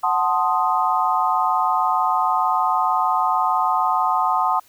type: chord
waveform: sine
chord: F# diminished seventh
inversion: none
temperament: equal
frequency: 740 / 880 / 1046.5 / 1244.5 Hz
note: F#5 / A5 / C6 / Eb6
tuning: 0 / 0 / 0 / 0 cents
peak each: -22 dBFS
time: 0.03-4.6 s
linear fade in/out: 10 ms
effects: white hiss -54 dBFS RMS until 4.68 s